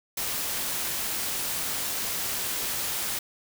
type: noise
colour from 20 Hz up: white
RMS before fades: -30 dBFS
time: 0.17-3.19 s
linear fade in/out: 5 ms
effects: none